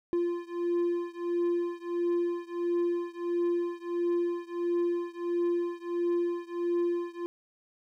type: beating tone pair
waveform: triangle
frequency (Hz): 346 / 347.5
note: F4 / F4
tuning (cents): -16 / -9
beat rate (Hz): 1.5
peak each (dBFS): -28 / -29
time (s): 0.13-7.26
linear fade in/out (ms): 0
effects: none